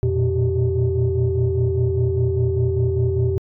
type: tone cluster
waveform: sine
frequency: 86.4 / 116.7 / 121.7 / 387 Hz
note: F2 / A#2 / B2 / G4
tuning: -18 / +2 / -25 / -22 cents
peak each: -21 dBFS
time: 0.03-3.38 s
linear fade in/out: 0 ms
effects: tanh soft clip ceiling -10 dBFS